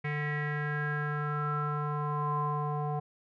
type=tone with low-pass filter sweep; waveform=square; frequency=148.2 Hz; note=D3; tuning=16 cents sharp; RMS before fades=-32 dBFS; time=0.04-3 s; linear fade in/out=10 ms; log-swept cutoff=2100 to 860 Hz; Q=8.7; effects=none